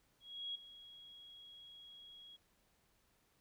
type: tone with ADSR envelope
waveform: sine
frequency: 3311 Hz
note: G#7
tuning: 6 cents flat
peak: -39 dBFS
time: 0.2-2.37 s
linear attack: 350 ms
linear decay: 9 ms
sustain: -15 dB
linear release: 18 ms
effects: pink hiss -75 dBFS RMS until 3.4 s